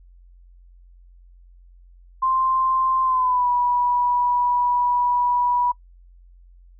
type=tone with pitch glide; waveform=sine; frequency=1046.5 to 976.4 Hz; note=C6 to B5; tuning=0 to -20 cents; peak=-17 dBFS; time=2.22-5.72 s; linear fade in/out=10 ms; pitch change=-120 cents; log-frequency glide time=3.03-3.49 s; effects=noise-tail reverb RT60 0.1 s tail -25 dB re dry + added 44 Hz sine -46 dBFS peak until 6.79 s